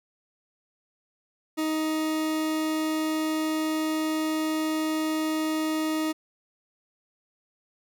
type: tone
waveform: 40% pulse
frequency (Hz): 313.3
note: D#4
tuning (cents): +12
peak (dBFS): -24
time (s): 1.57-6.13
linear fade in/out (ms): 20
effects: none